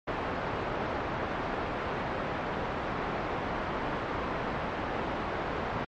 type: low-pass noise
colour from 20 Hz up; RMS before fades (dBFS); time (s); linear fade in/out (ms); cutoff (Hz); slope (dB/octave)
white; -33; 0.07-5.85; 10; 1100; 12
effects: low-pass 4000 Hz 12 dB/octave + MP3 48 kbps